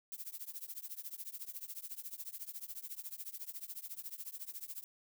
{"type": "noise with tremolo", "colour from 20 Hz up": "violet", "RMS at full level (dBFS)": -42, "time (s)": [0.12, 4.84], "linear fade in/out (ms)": 0, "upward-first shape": "triangle", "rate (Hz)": 14, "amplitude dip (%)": 100, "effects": []}